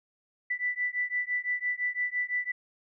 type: beating tone pair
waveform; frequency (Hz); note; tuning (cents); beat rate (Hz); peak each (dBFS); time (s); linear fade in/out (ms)
sine; 1975.5 / 1981.4; B6 / B6; 0 / +5; 5.9; -31; 0.5-2.52; 10
effects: none